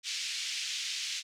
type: band-pass noise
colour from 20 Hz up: pink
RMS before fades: -36 dBFS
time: 0.03-1.23 s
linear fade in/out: 50 ms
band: 2500 to 6600 Hz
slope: 24 dB/octave
effects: none